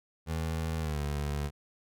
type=tone with pitch glide; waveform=25% pulse; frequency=80.6 to 72.64 Hz; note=E2 to D2; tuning=-38 to -18 cents; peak=-27 dBFS; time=0.26-1.51 s; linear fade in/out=50 ms; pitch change=-180 cents; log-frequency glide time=0.8-0.99 s; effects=none